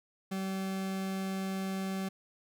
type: tone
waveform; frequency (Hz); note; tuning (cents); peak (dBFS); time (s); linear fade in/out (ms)
40% pulse; 191.6; G3; -39; -32; 0.31-2.09; 10
effects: none